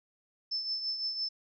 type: tone with tremolo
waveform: sine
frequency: 5274 Hz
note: E8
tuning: in tune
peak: -29 dBFS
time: 0.51-1.29 s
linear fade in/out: 10 ms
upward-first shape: triangle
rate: 5.9 Hz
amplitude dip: 60%
effects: none